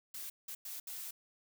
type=noise bursts at uneven times; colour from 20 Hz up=blue; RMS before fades=-44 dBFS; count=4; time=0.14-0.3 / 0.48-0.55 / 0.65-0.8 / 0.87-1.11 s; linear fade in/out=5 ms; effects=none